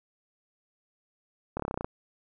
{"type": "slowing click train", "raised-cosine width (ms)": 1, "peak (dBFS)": -17, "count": 10, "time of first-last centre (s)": [1.57, 1.845], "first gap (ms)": 26, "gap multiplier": 1.04, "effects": []}